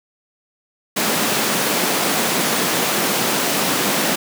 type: high-pass noise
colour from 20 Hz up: pink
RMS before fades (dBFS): -19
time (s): 0.96-4.16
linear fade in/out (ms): 10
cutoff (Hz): 180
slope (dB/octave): 24
effects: none